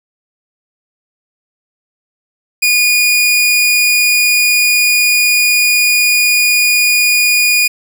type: tone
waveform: sawtooth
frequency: 2448 Hz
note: D#7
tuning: 29 cents flat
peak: -5 dBFS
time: 2.62-7.68 s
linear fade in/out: 10 ms
effects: none